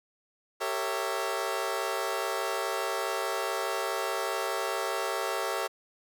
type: chord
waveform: 20% pulse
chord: G diminished seventh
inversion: none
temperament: equal with one note detuned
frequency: 392 / 456.8 / 554.4 / 659.3 Hz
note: G4 / Bb4 / Db5 / Fb5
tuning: 0 / -35 / 0 / 0 cents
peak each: -30 dBFS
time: 0.6-5.68 s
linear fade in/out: 20 ms
effects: none